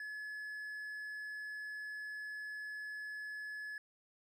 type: tone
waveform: triangle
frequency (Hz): 1707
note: G#6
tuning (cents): +47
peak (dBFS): -40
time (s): 0-3.78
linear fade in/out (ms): 2
effects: none